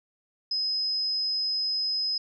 sine tone, 5070 Hz, D#8, 32 cents sharp, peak -25 dBFS, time 0.51-2.18 s, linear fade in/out 5 ms, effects none

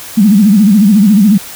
sine tone with vibrato, 205.7 Hz, G#3, 16 cents flat, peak -3 dBFS, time 0.17-1.38 s, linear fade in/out 10 ms, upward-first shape sine, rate 14 Hz, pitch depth 150 cents each way, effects white hiss -28 dBFS RMS until 1.55 s

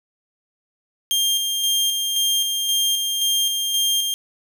sawtooth tone with tremolo, 3200 Hz, G7, 35 cents sharp, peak -14 dBFS, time 1.11-4.14 s, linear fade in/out 0 ms, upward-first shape square, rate 1.9 Hz, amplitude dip 35%, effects none

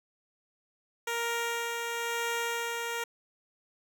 10% pulse tone with tremolo, 467.5 Hz, A#4, 5 cents sharp, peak -21 dBFS, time 1.07-3.04 s, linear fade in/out 5 ms, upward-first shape sine, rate 1 Hz, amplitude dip 30%, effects none

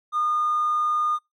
triangle tone, 1220 Hz, D#6, 34 cents flat, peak -17 dBFS, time 0.12-1.19 s, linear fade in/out 50 ms, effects noise-tail reverb RT60 0.2 s tail -25 dB re dry + tanh soft clip ceiling -17 dBFS

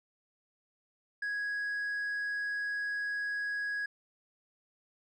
triangle tone with hard clipping, 1661.2 Hz, G#6, in tune, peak -31 dBFS, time 1.22-3.86 s, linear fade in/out 5 ms, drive 1 dB, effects none

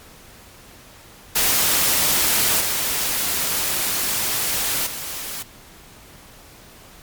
white noise with level steps, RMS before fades -18 / -22 / -30 dBFS, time 1.35-5.43 s, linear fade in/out 10 ms, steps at 2.6 / 4.86 s, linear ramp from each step 10 ms, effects pink hiss -45 dBFS RMS until 7.02 s + MP3 96 kbps

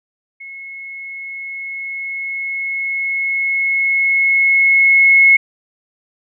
sine tone with level ramp, 2179 Hz, C#7, 30 cents flat, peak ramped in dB -30 to -5 dBFS, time 0.4-5.37 s, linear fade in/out 10 ms, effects none

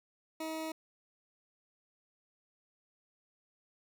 20% pulse tone, 318.3 Hz, D#4, 39 cents sharp, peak -32 dBFS, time 0.4-0.72 s, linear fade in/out 5 ms, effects none

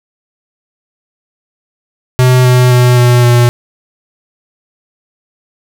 square tone with pitch steps, 126.9 / 125.37 / 123.86 / 122.37 / 120.89 Hz, B2 / B2 / B2 / B2 / B2, +47 / +26 / +5 / -16 / -37 cents, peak -5 dBFS, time 2.19-3.49 s, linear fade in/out 0 ms, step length 260 ms, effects none

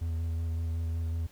triangle tone with vibrato, 82.41 Hz, E2, in tune, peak -27 dBFS, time 0.01-1.27 s, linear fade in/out 10 ms, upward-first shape square, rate 5.4 Hz, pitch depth 15 cents each way, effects pink hiss -59 dBFS RMS until 1.31 s

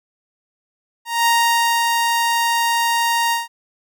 sawtooth tone with ADSR envelope, 932.3 Hz, A#5, in tune, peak -9 dBFS, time 1.05-3.48 s, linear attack 210 ms, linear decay 570 ms, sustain -3 dB, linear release 160 ms, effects none

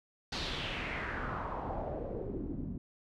pink noise with low-pass filter sweep, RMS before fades -38 dBFS, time 0.32-2.78 s, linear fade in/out 5 ms, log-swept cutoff 4600 to 210 Hz, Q 3.1, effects none

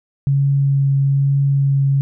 sine tone with vibrato, 138.59 Hz, C#3, in tune, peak -12 dBFS, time 0.27-2.01 s, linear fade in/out 0 ms, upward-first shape triangle, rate 1.1 Hz, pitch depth 11 cents each way, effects none

